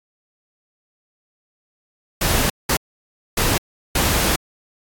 pink noise bursts at uneven times, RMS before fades -18 dBFS, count 4, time 2.21-2.5 / 2.69-2.77 / 3.37-3.58 / 3.95-4.36 s, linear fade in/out 5 ms, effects AAC 64 kbps

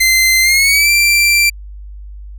sawtooth tone with pitch glide, 2073 to 2354 Hz, C7 to D7, -17 to +3 cents, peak -5 dBFS, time 0-1.5 s, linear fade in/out 10 ms, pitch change +220 cents, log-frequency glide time 0.42-0.9 s, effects added 50 Hz sine -28 dBFS peak until 2.38 s

